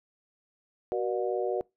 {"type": "harmonic tone with a mistuned harmonic", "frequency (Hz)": 120, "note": "B2", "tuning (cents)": -49, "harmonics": [3, 4, 5, 6], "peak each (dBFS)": [-30, -32, -34, -36], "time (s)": [0.92, 1.61], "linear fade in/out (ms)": 0, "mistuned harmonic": 3, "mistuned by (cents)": 72, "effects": ["noise-tail reverb RT60 0.2 s tail -24 dB re dry"]}